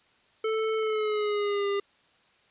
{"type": "tone with pitch glide", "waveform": "square", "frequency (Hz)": [440, 401.2], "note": ["A4", "G4"], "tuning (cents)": [0, 40], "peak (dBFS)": -26, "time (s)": [0.44, 1.8], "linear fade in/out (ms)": 5, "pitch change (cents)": -160, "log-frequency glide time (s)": [0.77, 1.67], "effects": ["white hiss -63 dBFS RMS until 2.5 s", "resampled to 8000 Hz"]}